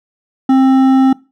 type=tone with hard clipping; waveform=sine; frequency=264.5 Hz; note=C4; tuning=19 cents sharp; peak=-8 dBFS; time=0.49-1.13 s; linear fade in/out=5 ms; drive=9 dB; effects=noise-tail reverb RT60 0.3 s tail -22 dB re dry